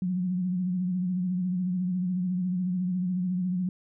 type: tone with vibrato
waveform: sine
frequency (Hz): 181.8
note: F#3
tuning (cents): -30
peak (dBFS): -25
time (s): 0.02-3.69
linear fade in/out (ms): 2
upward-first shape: sine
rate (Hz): 14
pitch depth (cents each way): 54
effects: none